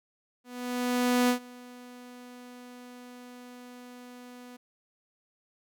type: tone with ADSR envelope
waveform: sawtooth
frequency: 246.9 Hz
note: B3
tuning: in tune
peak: -17 dBFS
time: 0.44-4.57 s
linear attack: 850 ms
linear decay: 99 ms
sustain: -24 dB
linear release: 10 ms
effects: none